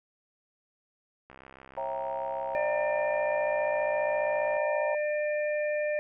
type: click train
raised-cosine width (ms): 0.5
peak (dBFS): -33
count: 218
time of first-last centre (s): 1.3-4.568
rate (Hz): 66.4
type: chord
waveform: sine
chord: C# diminished seventh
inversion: none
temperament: equal with one note detuned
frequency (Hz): 544.2 / 659.3 / 784 / 932.3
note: C#5 / E5 / G5 / Bb5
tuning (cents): -32 / 0 / 0 / 0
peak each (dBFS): -35 / -37 / -38 / -35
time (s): 1.77-4.95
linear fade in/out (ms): 5
type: harmonic tone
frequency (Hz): 599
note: D5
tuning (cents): +34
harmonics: 1 / 3 / 4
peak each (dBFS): -27 / -37 / -39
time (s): 2.55-5.99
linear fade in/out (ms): 0
effects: none